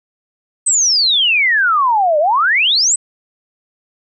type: exponential two-way sweep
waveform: sine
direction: down then up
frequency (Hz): 8330 to 580 to 8330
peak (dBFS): -10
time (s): 0.66-2.96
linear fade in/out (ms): 10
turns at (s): 2.19
effects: none